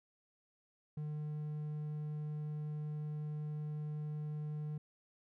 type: tone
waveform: triangle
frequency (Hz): 150.9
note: D3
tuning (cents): +47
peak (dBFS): -36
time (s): 0.97-4.78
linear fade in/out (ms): 5
effects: none